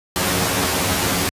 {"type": "noise with comb filter", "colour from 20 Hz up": "pink", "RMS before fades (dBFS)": -19, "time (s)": [0.16, 1.29], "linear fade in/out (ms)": 0, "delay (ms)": 11, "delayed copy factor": 0.85, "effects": ["high-pass 80 Hz 12 dB/octave", "resampled to 32000 Hz"]}